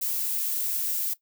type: noise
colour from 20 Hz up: violet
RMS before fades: -28 dBFS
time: 0.01-1.14 s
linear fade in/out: 10 ms
effects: noise-tail reverb RT60 0.1 s tail -17 dB re dry